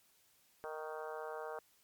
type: harmonic tone with a mistuned harmonic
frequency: 155.5 Hz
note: D#3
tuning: 1 cent flat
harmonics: 3 / 4 / 5 / 6 / 7 / 8 / 9 / 10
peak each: -45 / -47 / -49 / -51 / -52 / -53 / -54 / -55 dBFS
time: 0.64-1.59 s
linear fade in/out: 0 ms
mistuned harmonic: 7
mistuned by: +25 cents
effects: white hiss -70 dBFS RMS until 1.83 s + MP3 96 kbps